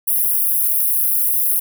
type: high-pass noise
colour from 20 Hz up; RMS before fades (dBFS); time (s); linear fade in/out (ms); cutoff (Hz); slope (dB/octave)
white; -17; 0.07-1.6; 10; 9900; 96
effects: none